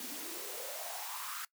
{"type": "noise with high-pass filter sweep", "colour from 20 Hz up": "white", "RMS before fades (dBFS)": -42, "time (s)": [0, 1.45], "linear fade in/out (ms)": 2, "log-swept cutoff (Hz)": [230, 1400], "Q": 6.1, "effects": ["noise-tail reverb RT60 0.1 s tail -21 dB re dry"]}